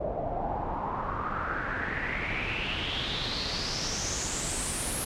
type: noise with low-pass filter sweep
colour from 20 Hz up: pink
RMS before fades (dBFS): -32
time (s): 0-5.05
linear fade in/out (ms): 10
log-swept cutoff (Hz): 600 to 11000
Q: 5.5
effects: none